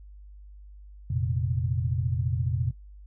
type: chord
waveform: sine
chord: F suspended fourth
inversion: none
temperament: just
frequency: 87.31 / 116.41 / 130.96 Hz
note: F2 / Bb2 / C3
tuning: 0 / -2 / +2 cents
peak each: -29 / -29 / -29 dBFS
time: 1.1-2.71 s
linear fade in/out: 5 ms
effects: noise-tail reverb RT60 0.1 s tail -18 dB re dry + added 50 Hz sine -44 dBFS peak until 3.06 s